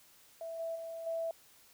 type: tone with level steps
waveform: sine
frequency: 659.3 Hz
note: E5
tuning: in tune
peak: -39 / -35 / -40 / -33 dBFS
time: 0.41-1.31 s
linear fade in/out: 2 ms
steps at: 0.59 / 0.75 / 1.06 s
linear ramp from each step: 10 ms
effects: white hiss -62 dBFS RMS until 1.73 s